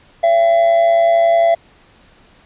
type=tone with amplitude modulation; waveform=triangle; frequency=674 Hz; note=E5; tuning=38 cents sharp; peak=-5 dBFS; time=0.23-1.55 s; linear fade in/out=10 ms; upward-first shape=sine; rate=111 Hz; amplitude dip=50%; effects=pink hiss -49 dBFS RMS until 2.45 s + resampled to 8000 Hz